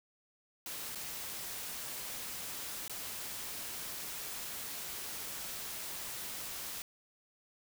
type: noise with dropouts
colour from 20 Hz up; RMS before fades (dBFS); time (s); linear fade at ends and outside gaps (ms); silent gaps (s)
white; -42; 0.66-6.82; 1; 0.949-0.956 / 2.88-2.896
effects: none